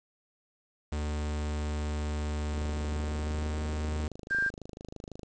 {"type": "tone with pitch glide", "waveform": "45% pulse", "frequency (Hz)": [75, 76.31], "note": ["D2", "D#2"], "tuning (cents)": [37, -33], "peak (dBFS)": -30, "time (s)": [0.92, 4.08], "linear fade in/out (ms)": 5, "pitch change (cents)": 30, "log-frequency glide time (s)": [2.94, 3.5]}
{"type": "click train", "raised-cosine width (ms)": 2, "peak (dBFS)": -29, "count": 71, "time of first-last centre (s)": [2.54, 5.232], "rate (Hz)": 26}
{"type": "tone", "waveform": "sine", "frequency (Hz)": 1589, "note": "G6", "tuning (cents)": 23, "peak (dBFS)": -25, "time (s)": [4.3, 4.5], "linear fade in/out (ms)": 20}
{"effects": ["resampled to 16000 Hz", "8-bit"]}